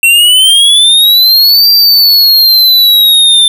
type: exponential two-way sweep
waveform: square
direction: up then down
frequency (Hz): 2700 to 4725 to 3555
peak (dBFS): -3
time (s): 0.03-3.48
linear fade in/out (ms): 2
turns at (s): 1.7
effects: none